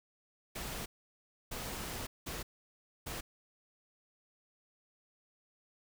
pink noise bursts at uneven times, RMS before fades -41 dBFS, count 4, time 0.55-0.86 / 1.51-2.07 / 2.26-2.43 / 3.06-3.21 s, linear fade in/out 10 ms, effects none

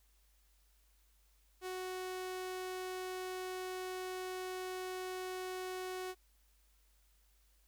sawtooth tone, 370 Hz, F#4, in tune, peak -36 dBFS, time 1.61-6.15 s, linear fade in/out 50 ms, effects added 50 Hz sine -68 dBFS peak until 7.67 s + white hiss -74 dBFS RMS until 7.67 s

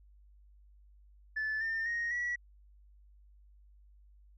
sine tone with pitch steps, 1742 / 1804.5 / 1869.2 / 1936.2 Hz, A6 / A6 / A#6 / B6, -18 / +43 / +4 / -35 cents, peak -30 dBFS, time 1.36-2.36 s, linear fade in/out 10 ms, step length 250 ms, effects tanh soft clip ceiling -29 dBFS + added 50 Hz sine -57 dBFS peak until 4.37 s

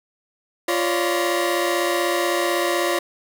30% pulse tone cluster, 348.1 / 551 / 587 / 1023 / 1889 Hz, F4 / C#5 / D5 / C6 / A#6, -6 / -11 / -1 / -39 / +22 cents, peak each -20 / -23 / -24 / -27 / -26 dBFS, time 0.68-2.99 s, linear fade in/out 5 ms, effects none

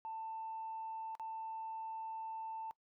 sine tone with dropouts, 890 Hz, A5, 20 cents sharp, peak -40 dBFS, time 0.05-2.71 s, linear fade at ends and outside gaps 0 ms, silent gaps 1.152-1.197 s, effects noise-tail reverb RT60 0.1 s tail -22 dB re dry + tanh soft clip ceiling -36 dBFS

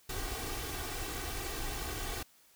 pink noise with comb filter, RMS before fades -38 dBFS, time 0.09-2.23 s, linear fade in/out 5 ms, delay 2.6 ms, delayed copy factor +0.7, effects white hiss -64 dBFS RMS until 2.55 s

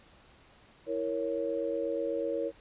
sine chord, A# diminished, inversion second, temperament equal, 329.6 / 466.2 / 554.4 Hz, E4 / A#4 / C#5, 0 / 0 / 0 cents, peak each -36 / -33 / -33 dBFS, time 0.86-2.52 s, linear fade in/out 50 ms, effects pink hiss -59 dBFS RMS until 2.6 s + resampled to 8000 Hz

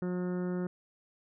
harmonic tone, 180 Hz, F#3, 47 cents flat, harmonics 1 / 2 / 3 / 4 / 5 / 6 / 7 / 8 / 9 / 10, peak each -32 / -36 / -44 / -54 / -54 / -56 / -53 / -52 / -61 / -59 dBFS, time 0.02-0.67 s, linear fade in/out 2 ms, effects none

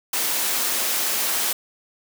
white high-pass noise, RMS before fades -23 dBFS, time 0.13-1.53 s, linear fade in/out 5 ms, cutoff 270 Hz, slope 12 dB/octave, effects none

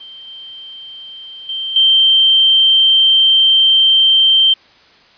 sine tone with level steps, 3135 Hz, G7, 1 cent flat, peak -32 / -30 / -19 / -7 dBFS, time 0-4.54 s, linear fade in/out 10 ms, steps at 0.27 / 1.49 / 1.76 s, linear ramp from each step 2 ms, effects white hiss -47 dBFS RMS until 5.17 s + resampled to 11025 Hz

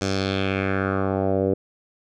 10% pulse tone with low-pass filter sweep, 96.6 Hz, G2, 25 cents flat, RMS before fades -23 dBFS, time 0.01-1.54 s, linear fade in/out 5 ms, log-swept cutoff 6400 to 450 Hz, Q 2.6, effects none

